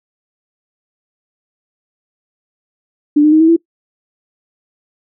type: tone with pitch steps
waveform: sine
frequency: 294.7 / 303.9 / 313.3 / 323 / 333.1 Hz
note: D4 / D#4 / D#4 / E4 / E4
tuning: +6 / -41 / +12 / -35 / +18 cents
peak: -5 dBFS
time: 3.16-3.565 s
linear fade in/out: 10 ms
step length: 81 ms
effects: noise-tail reverb RT60 0.1 s tail -21 dB re dry